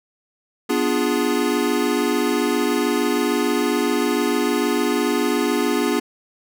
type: chord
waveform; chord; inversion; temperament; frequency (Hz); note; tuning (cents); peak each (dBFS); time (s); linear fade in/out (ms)
square; B diminished seventh; none; equal; 246.9 / 293.7 / 349.2 / 415.3; B3 / D4 / F4 / Ab4; 0 / 0 / 0 / 0; -24 / -24 / -25 / -24; 0.69-6; 10
effects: none